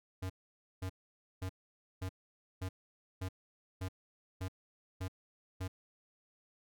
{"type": "tone bursts", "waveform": "square", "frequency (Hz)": 93.3, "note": "F#2", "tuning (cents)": 15, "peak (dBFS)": -37, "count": 10, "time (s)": [0.22, 5.68], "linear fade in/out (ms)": 10, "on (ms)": 78, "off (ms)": 520, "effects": []}